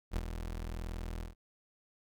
30% pulse tone with ADSR envelope, 41.2 Hz, E1, in tune, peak -27 dBFS, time 0.11-1.35 s, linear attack 56 ms, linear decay 37 ms, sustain -8 dB, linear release 140 ms, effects none

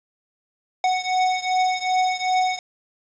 square beating tone pair, 740 / 742.6 Hz, F#5 / F#5, 0 / +6 cents, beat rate 2.6 Hz, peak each -22 / -24 dBFS, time 0.84-2.59 s, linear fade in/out 2 ms, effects resampled to 16000 Hz + 8-bit

